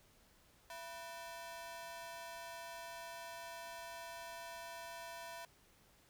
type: ring-modulated tone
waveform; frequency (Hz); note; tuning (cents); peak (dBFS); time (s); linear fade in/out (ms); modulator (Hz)
sawtooth; 826; G#5; -10; -40; 0.7-5.45; 2; 152
effects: pink hiss -68 dBFS RMS until 6.09 s